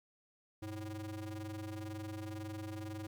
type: ring-modulated tone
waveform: square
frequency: 110 Hz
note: A2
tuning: in tune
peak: -39 dBFS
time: 0.62-3.07 s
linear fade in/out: 5 ms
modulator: 209 Hz
effects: 12-bit